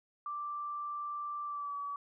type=tone with pitch glide; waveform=sine; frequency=1174.7 to 1142.6 Hz; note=D6 to D6; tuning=0 to -48 cents; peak=-36 dBFS; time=0.26-1.96 s; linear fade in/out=2 ms; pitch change=-48 cents; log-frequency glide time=1.45-1.76 s; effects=none